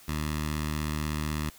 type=tone with notch filter; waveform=10% pulse; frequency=76.1 Hz; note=D#2; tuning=38 cents flat; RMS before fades=-31 dBFS; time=0.08-1.5 s; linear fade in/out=5 ms; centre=470 Hz; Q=0.72; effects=white hiss -53 dBFS RMS until 1.58 s